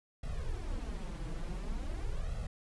brown noise with flanger, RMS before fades -37 dBFS, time 0.23-2.47 s, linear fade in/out 5 ms, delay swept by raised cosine 1.5 to 6.1 ms, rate 0.47 Hz, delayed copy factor +0.85, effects resampled to 24000 Hz

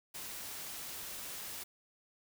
white noise, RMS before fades -44 dBFS, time 0.14-1.64 s, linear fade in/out 10 ms, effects none

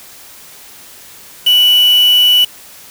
sine tone with quantisation, 2960 Hz, F#7, in tune, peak -6 dBFS, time 1.46-2.45 s, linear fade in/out 10 ms, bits 3, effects white hiss -37 dBFS RMS until 2.9 s

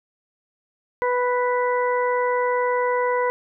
harmonic tone, 493.9 Hz, B4, in tune, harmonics 1 / 2 / 3 / 4, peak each -21 / -23 / -32 / -30 dBFS, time 1.02-3.3 s, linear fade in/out 0 ms, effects none

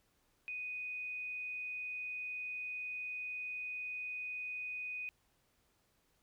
sine tone, 2489 Hz, D#7, in tune, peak -39 dBFS, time 0.48-5.09 s, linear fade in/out 0 ms, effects pink hiss -75 dBFS RMS until 6.22 s

